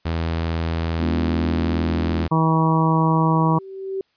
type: tone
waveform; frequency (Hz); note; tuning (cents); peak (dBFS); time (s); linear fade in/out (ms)
sawtooth; 82.41; E2; 0; -17; 0.05-2.28; 10
type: chord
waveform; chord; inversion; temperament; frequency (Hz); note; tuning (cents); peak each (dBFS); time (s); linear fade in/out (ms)
sine; G# diminished seventh; none; equal; 207.7 / 246.9 / 293.7 / 349.2; G#3 / B3 / D4 / F4; 0 / 0 / 0 / 0; -27 / -27 / -29 / -30; 0.98-2.28; 50
type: harmonic tone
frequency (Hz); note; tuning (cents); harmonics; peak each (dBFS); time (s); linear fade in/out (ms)
160.8; E3; -43; 1 / 2 / 3 / 4 / 5 / 6 / 7; -17 / -23 / -28 / -30 / -29 / -22 / -25; 2.31-3.59; 10
type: tone with exponential growth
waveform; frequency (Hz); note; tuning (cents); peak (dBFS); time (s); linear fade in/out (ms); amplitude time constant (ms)
sine; 385.2; G4; -30; -21; 2.99-4.01; 2; 220
effects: white hiss -66 dBFS RMS until 4.16 s + resampled to 11025 Hz